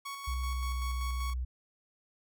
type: tone with tremolo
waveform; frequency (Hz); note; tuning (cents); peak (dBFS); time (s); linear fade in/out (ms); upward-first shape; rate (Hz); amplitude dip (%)
sawtooth; 1113; C#6; +7; -34; 0.05-1.34; 10; square; 5.2; 35
type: tone with pitch glide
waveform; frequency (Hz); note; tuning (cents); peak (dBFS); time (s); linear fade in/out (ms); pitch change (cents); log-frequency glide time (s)
sine; 63.5 to 62.45; B1 to B1; +49 to +20; -31; 0.27-1.45; 10; -29; 0.5-0.8
effects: none